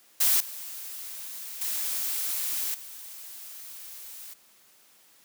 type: noise with level steps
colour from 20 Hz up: blue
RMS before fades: -22 / -39 / -30 / -43 dBFS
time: 0.2-4.34 s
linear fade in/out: 10 ms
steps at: 0.4 / 1.61 / 2.74 s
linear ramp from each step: 5 ms
effects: white hiss -59 dBFS RMS until 5.24 s + high-pass 150 Hz 12 dB/octave